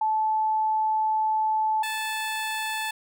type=tone pair in turn; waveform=sine / 15% pulse; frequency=870 / 873.7 Hz; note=A5 / A5; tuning=-20 / -12 cents; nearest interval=unison; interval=8 cents; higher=second; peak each=-21 dBFS; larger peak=neither; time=0.01-1.83 / 1.83-2.91 s; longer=first; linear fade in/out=5 ms; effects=none